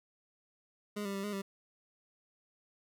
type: tone with pitch steps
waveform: 25% pulse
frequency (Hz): 207.2 / 198.2 / 196.2 / 206.9 / 196.1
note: G#3 / G3 / G3 / G#3 / G3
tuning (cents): -4 / +19 / +2 / -6 / +1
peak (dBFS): -32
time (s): 0.96-1.42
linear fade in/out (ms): 10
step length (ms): 92
effects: none